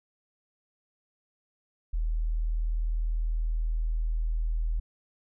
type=tone; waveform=sine; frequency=40.1 Hz; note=E1; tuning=47 cents flat; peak=-25 dBFS; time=1.93-4.8 s; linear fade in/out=10 ms; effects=none